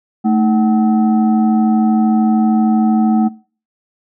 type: tone with frequency modulation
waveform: sine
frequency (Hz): 220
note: A3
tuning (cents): 0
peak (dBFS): -10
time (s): 0.24-3.29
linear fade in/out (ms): 20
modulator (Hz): 533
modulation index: 0.66
effects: noise-tail reverb RT60 0.4 s tail -22 dB re dry